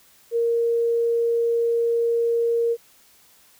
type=tone; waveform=sine; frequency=466.2 Hz; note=A#4; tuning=in tune; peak=-18 dBFS; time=0.31-2.77 s; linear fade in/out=50 ms; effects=white hiss -55 dBFS RMS until 3.59 s